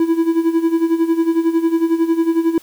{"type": "tone with tremolo", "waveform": "triangle", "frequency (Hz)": 330, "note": "E4", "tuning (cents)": 2, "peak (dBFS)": -8, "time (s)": [0, 2.58], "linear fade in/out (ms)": 2, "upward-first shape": "sine", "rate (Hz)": 11, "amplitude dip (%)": 75, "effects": ["white hiss -46 dBFS RMS until 2.62 s"]}